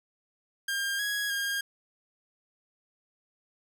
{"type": "tone with pitch steps", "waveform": "sawtooth", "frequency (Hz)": [1605, 1662, 1617], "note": ["G6", "G#6", "G#6"], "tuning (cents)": [40, 1, -47], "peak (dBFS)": -25, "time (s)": [0.68, 1.61], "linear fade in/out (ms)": 5, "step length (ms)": 310, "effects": []}